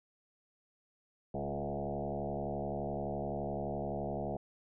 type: tone with frequency modulation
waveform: sine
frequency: 415.3 Hz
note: G#4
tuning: in tune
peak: -34 dBFS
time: 1.34-4.37 s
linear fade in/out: 5 ms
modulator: 71.7 Hz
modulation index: 4.6
effects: none